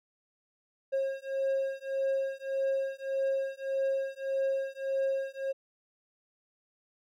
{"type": "beating tone pair", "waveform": "triangle", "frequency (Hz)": [539, 540.7], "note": ["C#5", "C#5"], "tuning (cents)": [-49, -43], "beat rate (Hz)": 1.7, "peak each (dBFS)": -30, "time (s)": [0.92, 5.53], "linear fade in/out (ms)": 20, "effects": []}